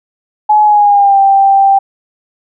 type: tone with pitch glide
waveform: sine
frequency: 847 to 785.7 Hz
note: G#5 to G5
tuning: +34 to +4 cents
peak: -4 dBFS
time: 0.49-1.79 s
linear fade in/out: 10 ms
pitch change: -130 cents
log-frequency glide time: 0.63-1.19 s
effects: none